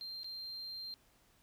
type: tone with dropouts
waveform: sine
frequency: 4171 Hz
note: C8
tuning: 6 cents flat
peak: -40 dBFS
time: 0.01-0.94 s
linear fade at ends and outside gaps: 0 ms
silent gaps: 0.233-0.244 s
effects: tanh soft clip ceiling -40 dBFS + pink hiss -69 dBFS RMS until 1.42 s